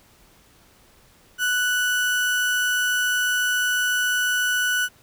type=tone; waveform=35% pulse; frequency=1482 Hz; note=F#6; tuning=2 cents sharp; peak=-18 dBFS; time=1.38-4.89 s; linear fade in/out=50 ms; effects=pink hiss -55 dBFS RMS until 5.02 s